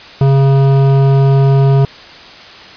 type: tone with hard clipping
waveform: triangle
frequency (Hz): 136.7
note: C#3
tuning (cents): -24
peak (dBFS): -8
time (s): 0.21-1.85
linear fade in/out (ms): 2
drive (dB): 17
effects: white hiss -34 dBFS RMS until 2.76 s + resampled to 11025 Hz